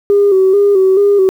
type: tone with vibrato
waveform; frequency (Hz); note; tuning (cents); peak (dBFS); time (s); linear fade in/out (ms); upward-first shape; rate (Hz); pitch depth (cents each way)
sine; 392; G4; 0; -5; 0.1-1.29; 0; square; 2.3; 56
effects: tanh soft clip ceiling -2 dBFS + 7-bit

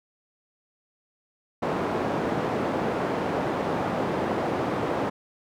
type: band-pass noise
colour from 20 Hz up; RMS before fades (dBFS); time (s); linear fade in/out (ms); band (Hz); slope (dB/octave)
white; -27; 1.62-5.1; 10; 140 to 690; 12
effects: none

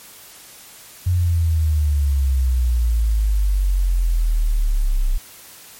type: exponential sweep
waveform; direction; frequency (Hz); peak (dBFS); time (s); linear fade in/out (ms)
sine; down; 91 to 31.92; -14; 1.06-5.18; 10
effects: white hiss -42 dBFS RMS until 5.79 s + MP3 64 kbps

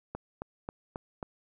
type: click train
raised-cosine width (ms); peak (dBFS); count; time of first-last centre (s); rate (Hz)
1; -22; 5; 0.15-1.228; 3.71
effects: none

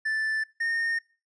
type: tone pair in turn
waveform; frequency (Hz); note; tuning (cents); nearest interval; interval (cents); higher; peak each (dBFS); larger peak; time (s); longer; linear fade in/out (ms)
triangle; 1760 / 1834.9; A6 / A#6; 0 / -28; minor second; 72; second; -23; neither; 0.05-0.44 / 0.6-0.99; neither; 10
effects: noise-tail reverb RT60 0.4 s tail -24 dB re dry + resampled to 22050 Hz

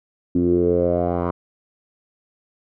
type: tone with low-pass filter sweep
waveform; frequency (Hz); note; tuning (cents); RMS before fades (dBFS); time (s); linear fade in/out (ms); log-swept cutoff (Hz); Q
10% pulse; 87.31; F2; 0; -19; 0.35-1.31; 5; 280 to 1000; 5.6
effects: none

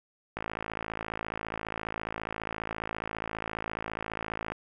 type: click train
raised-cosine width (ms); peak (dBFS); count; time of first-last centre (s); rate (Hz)
0.5; -18; 228; 0.37-4.52; 54.7
effects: none

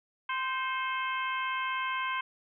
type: harmonic tone with a mistuned harmonic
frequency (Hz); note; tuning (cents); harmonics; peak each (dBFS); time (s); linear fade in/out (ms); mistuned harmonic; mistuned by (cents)
521; C5; -7; 2 / 3 / 4 / 5 / 6; -32 / -36 / -38 / -40 / -42; 0.29-2.21; 5; 4; +49
effects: none

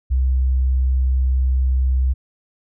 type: tone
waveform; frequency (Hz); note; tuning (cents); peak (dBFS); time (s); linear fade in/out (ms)
sine; 64.6; C2; -21; -14; 0.1-2.14; 20
effects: none

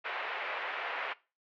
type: band-pass noise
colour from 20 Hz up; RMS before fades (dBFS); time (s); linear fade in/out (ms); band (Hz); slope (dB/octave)
white; -37; 0.04-1.14; 20; 500 to 2500; 24
effects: noise-tail reverb RT60 0.3 s tail -20 dB re dry + low-pass 4000 Hz 12 dB/octave

